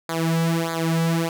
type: tone with flanger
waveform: sawtooth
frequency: 164.81 Hz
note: E3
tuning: in tune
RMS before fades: -22 dBFS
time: 0.09-1.29 s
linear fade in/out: 2 ms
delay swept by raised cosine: 0.35 to 2.85 ms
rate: 1.6 Hz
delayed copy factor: -0.95
effects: none